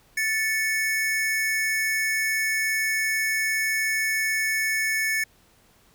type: tone pair together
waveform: square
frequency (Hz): 1759.6 / 2217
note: A6 / C#7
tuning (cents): 0 / 0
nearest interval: major third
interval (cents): 400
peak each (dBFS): -26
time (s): 0.17-5.24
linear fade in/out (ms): 5
effects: pink hiss -59 dBFS RMS until 5.94 s